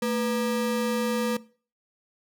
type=ring-modulated tone; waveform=square; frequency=357.6 Hz; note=F4; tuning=41 cents sharp; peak=-22 dBFS; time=0.02-1.37 s; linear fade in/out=5 ms; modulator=135 Hz; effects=noise-tail reverb RT60 0.4 s tail -20 dB re dry